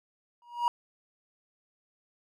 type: tone with exponential growth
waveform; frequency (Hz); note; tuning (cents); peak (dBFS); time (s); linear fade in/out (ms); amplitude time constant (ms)
triangle; 955; A#5; +42; -18; 0.42-0.68; 1; 55
effects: none